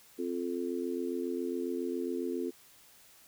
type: chord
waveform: sine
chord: F major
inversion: second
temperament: just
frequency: 261.9 / 349.2 / 436.5 Hz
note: C4 / F4 / A4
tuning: +2 / 0 / -14 cents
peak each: -36 / -35 / -38 dBFS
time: 0.18-2.51 s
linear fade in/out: 20 ms
effects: white hiss -59 dBFS RMS until 3.27 s